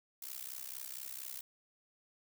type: noise with amplitude modulation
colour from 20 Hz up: blue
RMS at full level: -41 dBFS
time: 0.22-1.41 s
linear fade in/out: 5 ms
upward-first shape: sine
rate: 64.3 Hz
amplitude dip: 95%
effects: none